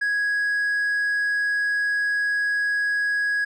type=tone with hard clipping; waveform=sine; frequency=1661.2 Hz; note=G#6; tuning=in tune; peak=-21 dBFS; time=0.01-3.45 s; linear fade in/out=10 ms; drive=2 dB; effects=none